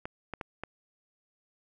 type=clicks; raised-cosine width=0.5 ms; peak=-21 dBFS; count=4; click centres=0.055 / 0.337 / 0.412 / 0.636 s; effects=none